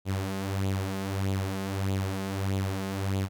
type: tone with flanger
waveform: sawtooth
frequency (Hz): 96.7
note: G2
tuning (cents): -23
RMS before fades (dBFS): -30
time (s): 0.05-3.29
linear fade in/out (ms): 50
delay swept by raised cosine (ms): 0.27 to 4.77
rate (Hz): 1.6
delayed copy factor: +0.6
effects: none